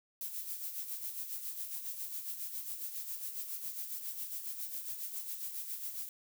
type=noise with tremolo; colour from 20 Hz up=violet; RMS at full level=-39 dBFS; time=0.21-6.09 s; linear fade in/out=2 ms; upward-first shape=sine; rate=7.3 Hz; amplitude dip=55%; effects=none